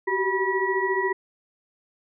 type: tone cluster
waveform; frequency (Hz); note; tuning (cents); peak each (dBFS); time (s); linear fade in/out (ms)
sine; 375.2 / 389.4 / 974 / 1930; F#4 / G4 / B5 / B6; +24 / -12 / -24 / -40; -27; 0.07-1.13; 10
effects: none